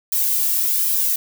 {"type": "noise with flanger", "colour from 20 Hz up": "violet", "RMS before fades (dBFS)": -19, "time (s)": [0.12, 1.16], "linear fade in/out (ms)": 5, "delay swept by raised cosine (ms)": [1.4, 2], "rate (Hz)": 1.3, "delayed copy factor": -0.55, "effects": []}